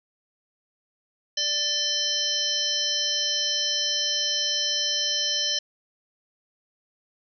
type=harmonic tone with a mistuned harmonic; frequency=587.3 Hz; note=D5; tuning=in tune; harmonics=1 / 3 / 5 / 7 / 9 / 10; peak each=-39 / -37 / -27 / -31 / -27 / -32 dBFS; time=1.37-5.59 s; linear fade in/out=5 ms; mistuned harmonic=5; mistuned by=+87 cents; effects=none